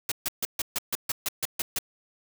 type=noise bursts; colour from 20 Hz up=white; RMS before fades=-28 dBFS; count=11; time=0.09-1.787 s; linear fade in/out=2 ms; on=27 ms; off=140 ms; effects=none